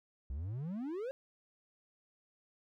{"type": "exponential sweep", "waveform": "triangle", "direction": "up", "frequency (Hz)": [61, 554.4], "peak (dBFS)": -35, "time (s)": [0.3, 1.11], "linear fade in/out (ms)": 0, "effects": []}